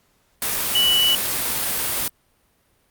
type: tone in noise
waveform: sine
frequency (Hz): 2960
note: F#7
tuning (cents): 0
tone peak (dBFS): -15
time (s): 0.75-1.15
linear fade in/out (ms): 2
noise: white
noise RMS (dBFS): -23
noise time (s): 0.42-2.08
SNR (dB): +5
effects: pink hiss -63 dBFS RMS until 2.9 s + Opus 48 kbps